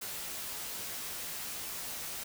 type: noise with comb filter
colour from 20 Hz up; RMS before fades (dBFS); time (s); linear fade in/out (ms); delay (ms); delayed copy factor
white; -40; 0.01-2.24; 10; 15; -0.55
effects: none